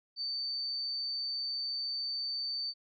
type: tone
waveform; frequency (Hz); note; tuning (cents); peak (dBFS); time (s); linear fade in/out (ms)
sine; 4567; D8; -49; -33; 0.16-2.74; 50
effects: none